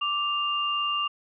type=tone pair together; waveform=sine; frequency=1174 / 2799 Hz; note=D6 / F7; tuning=-1 / +3 cents; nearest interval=octave + minor third; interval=1504 cents; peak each=-27 dBFS; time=0.01-1.08 s; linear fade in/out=10 ms; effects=none